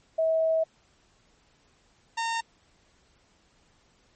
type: tone pair in turn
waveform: sine / sawtooth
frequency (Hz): 645 / 915.1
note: E5 / A#5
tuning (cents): -38 / -32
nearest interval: tritone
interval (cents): 606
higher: second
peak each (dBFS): -21 / -23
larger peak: first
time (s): 0.18-0.64 / 2.17-2.41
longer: first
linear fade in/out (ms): 10
effects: pink hiss -64 dBFS RMS until 4.15 s + MP3 32 kbps